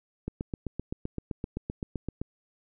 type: click train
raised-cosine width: 3 ms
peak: -19 dBFS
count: 16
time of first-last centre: 0.28-2.215 s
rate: 7.75 Hz
effects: none